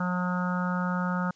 harmonic tone, 180 Hz, F#3, 47 cents flat, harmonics 1 / 3 / 4 / 5 / 6 / 7 / 8 / 9, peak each -27 / -38 / -43 / -36 / -45 / -34 / -36 / -47 dBFS, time 0-1.31 s, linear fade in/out 5 ms, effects white hiss -62 dBFS RMS until 1.35 s + resampled to 16000 Hz

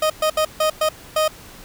30% pulse tone bursts at uneven times, 622.3 Hz, D#5, in tune, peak -13 dBFS, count 6, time 0.02-0.1 / 0.22-0.3 / 0.37-0.45 / 0.6-0.7 / 0.81-0.89 / 1.16-1.28 s, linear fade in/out 5 ms, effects pink hiss -42 dBFS RMS until 1.64 s

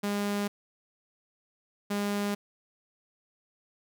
sawtooth tone pair in turn, 203.7 / 203.7 Hz, G#3 / G#3, -33 / -33 cents, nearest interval unison, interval 0 cents, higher neither, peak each -24 dBFS, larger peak neither, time 0.03-0.48 / 1.9-2.35 s, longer neither, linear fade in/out 10 ms, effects none

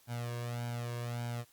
sawtooth tone with flanger, 119.5 Hz, A#2, 43 cents sharp, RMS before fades -38 dBFS, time 0.07-1.45 s, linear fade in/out 50 ms, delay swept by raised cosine 1.3 to 1.83 ms, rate 1.7 Hz, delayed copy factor +0.75, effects white hiss -65 dBFS RMS until 1.52 s + Opus 48 kbps

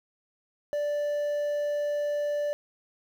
triangle tone with quantisation, 586 Hz, D5, 4 cents flat, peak -24 dBFS, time 0.73-2.53 s, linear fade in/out 0 ms, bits 9, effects none

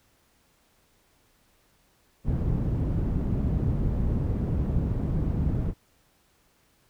white low-pass noise, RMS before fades -26 dBFS, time 2.24-5.74 s, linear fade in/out 50 ms, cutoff 140 Hz, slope 12 dB/octave, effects pink hiss -65 dBFS RMS until 6.89 s

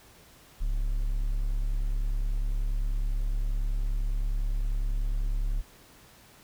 triangle tone, 35.01 Hz, C#1, 18 cents sharp, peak -23 dBFS, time 0.6-5.62 s, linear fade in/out 20 ms, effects pink hiss -55 dBFS RMS until 6.43 s

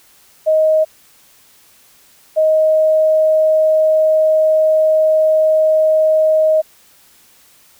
sine tone pair in turn, 627 / 627 Hz, D#5 / D#5, +13 / +13 cents, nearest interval unison, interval 0 cents, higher neither, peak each -9 dBFS, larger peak neither, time 0.46-0.85 / 2.36-6.62 s, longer second, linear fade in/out 20 ms, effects white hiss -49 dBFS RMS until 7.79 s

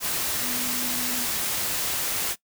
sine tone in noise, 246.9 Hz, B3, in tune, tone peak -35 dBFS, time 0.4-1.28 s, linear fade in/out 50 ms, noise white, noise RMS -27 dBFS, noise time 0-2.36 s, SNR -11 dB, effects noise-tail reverb RT60 0.1 s tail -20 dB re dry

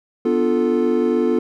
triangle chord, B half-diminished seventh, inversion none, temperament equal, 246.9 / 293.7 / 349.2 / 440 Hz, B3 / D4 / F4 / A4, 0 / 0 / 0 / 0 cents, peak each -18 / -23 / -18 / -18 dBFS, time 0.25-1.39 s, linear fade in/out 5 ms, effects none

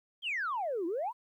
sine exponential two-way sweep, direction down then up, 3322 to 320.5 to 1042 Hz, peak -30 dBFS, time 0.22-1.13 s, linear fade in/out 50 ms, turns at 0.86 s, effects tanh soft clip ceiling -27 dBFS + 12-bit

